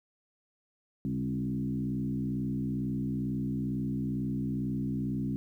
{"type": "tone with frequency modulation", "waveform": "sine", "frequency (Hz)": 205.3, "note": "G#3", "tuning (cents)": -20, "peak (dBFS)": -29, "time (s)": [1.05, 5.36], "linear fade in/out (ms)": 0, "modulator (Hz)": 62.2, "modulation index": 1.4, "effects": ["11-bit"]}